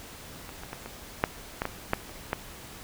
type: clicks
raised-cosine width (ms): 0.5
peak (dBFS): -26 / -25 / -20 / -23 / -6 / -13 / -14 / -8 / -30 / -11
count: 10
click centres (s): 0.492 / 0.635 / 0.731 / 0.86 / 1.239 / 1.619 / 1.654 / 1.934 / 2.094 / 2.331
effects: pink hiss -45 dBFS RMS until 2.83 s